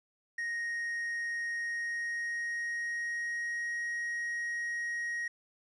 triangle tone with pitch glide, 1869 to 1885.3 Hz, A#6 to A#6, +4 to +19 cents, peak -31 dBFS, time 0.38-5.28 s, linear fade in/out 5 ms, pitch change +15 cents, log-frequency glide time 1.56-3.82 s, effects resampled to 22050 Hz + 11-bit

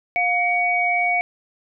sine tone pair together, 709 / 2251 Hz, F5 / C#7, +26 / +26 cents, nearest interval octave + minor sixth, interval 2000 cents, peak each -21 / -19 dBFS, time 0.16-1.21 s, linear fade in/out 0 ms, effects none

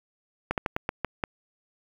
slowing click train, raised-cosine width 0.5 ms, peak -11 dBFS, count 7, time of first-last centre 0.51-1.238 s, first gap 68 ms, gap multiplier 1.23, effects 7-bit

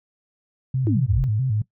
sine tone with vibrato, 118.2 Hz, A#2, 24 cents sharp, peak -19 dBFS, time 0.74-1.62 s, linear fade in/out 5 ms, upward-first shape square, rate 4.6 Hz, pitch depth 180 cents each way
sine exponential sweep, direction down, 350.3 to 38.89 Hz, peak -20 dBFS, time 0.87-1.24 s, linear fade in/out 0 ms
effects noise-tail reverb RT60 0.1 s tail -19 dB re dry

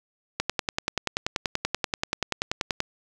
click train, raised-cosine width 0.2 ms, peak -7 dBFS, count 26, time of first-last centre 0.4-2.804 s, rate 10.4 Hz, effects none

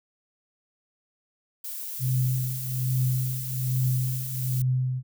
violet noise, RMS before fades -35 dBFS, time 1.64-4.62 s, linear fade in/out 5 ms
sine tone with tremolo, 128.2 Hz, C3, 35 cents flat, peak -20 dBFS, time 1.99-5.03 s, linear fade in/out 50 ms, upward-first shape triangle, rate 1.2 Hz, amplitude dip 80%
effects none

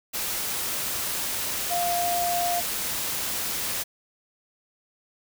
sine tone in noise, 700 Hz, F5, 4 cents sharp, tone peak -24 dBFS, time 1.7-2.61 s, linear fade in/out 20 ms, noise white, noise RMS -29 dBFS, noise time 0.13-3.84 s, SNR +2 dB, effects none

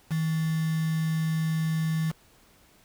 sine tone with quantisation, 160 Hz, D#3, 49 cents sharp, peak -24 dBFS, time 0.1-2.12 s, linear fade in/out 20 ms, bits 6, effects pink hiss -59 dBFS RMS until 2.84 s

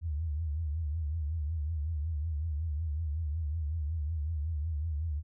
sine tone with vibrato, 77.78 Hz, D#2, in tune, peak -30 dBFS, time 0.01-5.23 s, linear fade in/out 50 ms, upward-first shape triangle, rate 5.4 Hz, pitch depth 160 cents each way, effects none

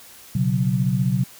sine chord, B suspended second, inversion none, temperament equal, 123.47 / 138.59 / 185 Hz, B2 / C#3 / F#3, 0 / 0 / 0 cents, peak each -22 dBFS, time 0.35-1.24 s, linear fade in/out 5 ms, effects white hiss -45 dBFS RMS until 1.39 s

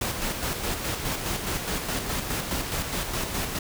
pink noise with tremolo, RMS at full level -28 dBFS, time 0.01-3.59 s, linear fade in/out 5 ms, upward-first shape square, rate 4.8 Hz, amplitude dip 40%, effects none

